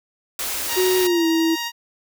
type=band-stop noise; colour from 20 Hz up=white; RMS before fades=-26 dBFS; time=0.39-1.07 s; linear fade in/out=2 ms; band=110 to 240 Hz; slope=48 dB/octave
type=tone with vibrato; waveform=10% pulse; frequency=939 Hz; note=A#5; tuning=12 cents sharp; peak=-16 dBFS; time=0.67-1.72 s; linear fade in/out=50 ms; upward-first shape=sine; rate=11 Hz; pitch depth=9 cents each way
type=tone with pitch glide; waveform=sine; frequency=369.4 to 327.2 Hz; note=F#4 to E4; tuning=-3 to -13 cents; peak=-16 dBFS; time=0.76-1.56 s; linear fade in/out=20 ms; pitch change=-210 cents; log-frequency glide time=1-1.26 s
effects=none